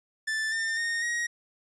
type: tone with pitch steps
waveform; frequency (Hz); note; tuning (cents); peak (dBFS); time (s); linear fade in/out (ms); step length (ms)
45% pulse; 1760 / 1802.2 / 1845.4 / 1889.6; A6 / A6 / A#6 / A#6; 0 / +41 / -18 / +23; -27; 0.27-1.27; 10; 250
effects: resampled to 22050 Hz